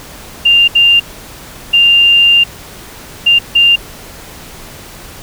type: tone bursts at uneven times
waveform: sine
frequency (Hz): 2794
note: F7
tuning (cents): 0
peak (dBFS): -4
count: 5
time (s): 0.45-0.68 / 0.75-1 / 1.73-2.44 / 3.26-3.39 / 3.55-3.76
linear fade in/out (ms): 10
effects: pink hiss -32 dBFS RMS until 5.22 s